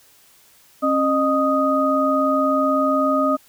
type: tone cluster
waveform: sine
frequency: 270.7 / 613 / 1246 Hz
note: C#4 / D#5 / D#6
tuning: -41 / -26 / +2 cents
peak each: -20 dBFS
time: 0.82-3.37 s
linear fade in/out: 20 ms
effects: white hiss -53 dBFS RMS until 3.48 s